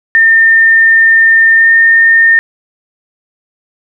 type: tone with pitch glide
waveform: sine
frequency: 1810 to 1822.6 Hz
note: A6 to A#6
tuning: +48 to -39 cents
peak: -3 dBFS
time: 0.15-2.39 s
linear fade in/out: 0 ms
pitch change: +13 cents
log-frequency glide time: 1.56-1.7 s
effects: none